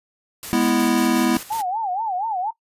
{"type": "noise with tremolo", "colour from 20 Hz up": "white", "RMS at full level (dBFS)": -33, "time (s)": [0.43, 1.62], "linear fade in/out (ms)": 0, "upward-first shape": "square", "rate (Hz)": 5.5, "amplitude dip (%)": 60}
{"type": "chord", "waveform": "square", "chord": "E major", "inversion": "first", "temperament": "equal", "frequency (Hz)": [207.7, 246.9, 329.6], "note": ["G#3", "B3", "E4"], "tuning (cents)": [0, 0, 0], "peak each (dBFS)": [-24, -20, -21], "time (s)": [0.53, 1.37], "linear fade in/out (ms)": 0}
{"type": "tone with vibrato", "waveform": "sine", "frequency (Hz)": 810, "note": "G#5", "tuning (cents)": -43, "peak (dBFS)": -21, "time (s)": [1.5, 2.51], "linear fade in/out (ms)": 10, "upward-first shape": "sine", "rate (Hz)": 4.2, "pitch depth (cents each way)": 210}
{"effects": ["noise-tail reverb RT60 0.1 s tail -17 dB re dry", "resampled to 32000 Hz"]}